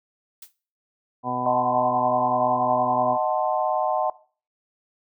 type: noise with exponential decay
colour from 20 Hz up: blue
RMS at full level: -36 dBFS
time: 0.42-0.53 s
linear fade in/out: 5 ms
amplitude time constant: 23 ms
type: harmonic tone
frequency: 125.1 Hz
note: B2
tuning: 23 cents sharp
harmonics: 1 / 2 / 3 / 4 / 5 / 6 / 7 / 8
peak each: -37 / -31 / -40 / -38 / -34 / -28 / -37 / -29 dBFS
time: 1.23-3.18 s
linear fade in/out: 50 ms
type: chord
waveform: sine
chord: D# diminished seventh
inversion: none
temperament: equal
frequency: 622.3 / 740 / 880 / 1046.5 Hz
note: D#5 / F#5 / A5 / C6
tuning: 0 / 0 / 0 / 0 cents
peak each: -25 / -24 / -27 / -29 dBFS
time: 1.46-4.1 s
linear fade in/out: 2 ms
effects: noise-tail reverb RT60 0.4 s tail -19 dB re dry